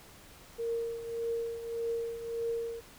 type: tone with tremolo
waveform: sine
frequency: 462.9 Hz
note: A#4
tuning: 12 cents flat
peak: -29 dBFS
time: 0.58-2.81 s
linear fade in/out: 20 ms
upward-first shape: triangle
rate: 1.7 Hz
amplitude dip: 70%
effects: pink hiss -54 dBFS RMS until 2.98 s